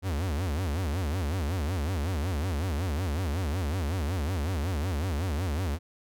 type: tone with vibrato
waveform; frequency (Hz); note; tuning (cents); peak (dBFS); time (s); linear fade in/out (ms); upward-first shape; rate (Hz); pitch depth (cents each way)
45% pulse; 82.41; E2; 0; -27; 0.02-5.79; 50; sine; 5.4; 280
effects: none